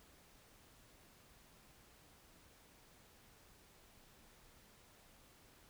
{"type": "silence", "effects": ["pink hiss -65 dBFS RMS until 5.69 s"]}